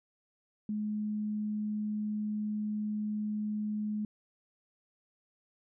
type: tone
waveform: sine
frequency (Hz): 211.4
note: G#3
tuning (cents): +31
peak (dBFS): -31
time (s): 0.69-4.05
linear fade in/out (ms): 2
effects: none